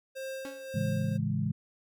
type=tone with tremolo; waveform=square; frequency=531 Hz; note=C5; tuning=25 cents sharp; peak=-36 dBFS; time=0.15-1.18 s; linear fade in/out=20 ms; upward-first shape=sine; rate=1.8 Hz; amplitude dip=55%
type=tone with exponential decay; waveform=sawtooth; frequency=277.2 Hz; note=C#4; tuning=in tune; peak=-34 dBFS; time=0.45-0.74 s; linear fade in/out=0 ms; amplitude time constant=61 ms
type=chord; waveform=sine; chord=A major seventh; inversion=none; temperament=equal; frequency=110 / 138.59 / 164.81 / 207.7 Hz; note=A2 / C#3 / E3 / G#3; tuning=0 / 0 / 0 / 0 cents; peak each=-33 dBFS; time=0.74-1.52 s; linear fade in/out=10 ms
effects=none